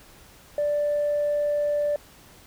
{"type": "tone", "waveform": "sine", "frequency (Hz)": 587, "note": "D5", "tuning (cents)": -1, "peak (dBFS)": -20, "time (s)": [0.58, 1.96], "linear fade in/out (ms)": 2, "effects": ["tanh soft clip ceiling -18 dBFS", "pink hiss -51 dBFS RMS until 2.46 s"]}